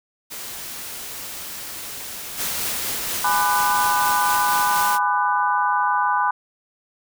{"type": "noise", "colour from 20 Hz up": "white", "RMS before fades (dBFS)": -33, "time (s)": [0.3, 2.81], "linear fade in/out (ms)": 20}
{"type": "noise with tremolo", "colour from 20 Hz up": "white", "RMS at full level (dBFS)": -25, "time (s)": [2.36, 4.99], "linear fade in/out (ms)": 50, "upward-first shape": "triangle", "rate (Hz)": 4.2, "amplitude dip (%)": 25}
{"type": "chord", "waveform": "sine", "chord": "G# half-diminished seventh", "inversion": "none", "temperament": "just", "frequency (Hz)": [830.6, 996.7, 1196.1, 1495.1], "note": ["G#5", "B5", "D6", "F#6"], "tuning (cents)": [0, 16, 31, 18], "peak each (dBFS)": [-23, -20, -25, -25], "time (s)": [3.24, 6.31], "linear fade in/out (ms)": 5}
{"effects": []}